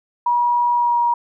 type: tone with pitch glide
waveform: sine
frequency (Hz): 962 to 952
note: B5 to A#5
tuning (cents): -46 to +36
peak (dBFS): -14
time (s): 0.26-1.14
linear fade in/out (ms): 5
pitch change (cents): -18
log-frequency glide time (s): 0.74-0.98
effects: none